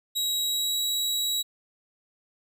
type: tone with pitch glide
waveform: sawtooth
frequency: 3843 to 3879 Hz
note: B7 to B7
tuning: -48 to -32 cents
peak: -22 dBFS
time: 0.15-1.43 s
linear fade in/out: 20 ms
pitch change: +16 cents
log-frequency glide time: 0.39-0.78 s
effects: none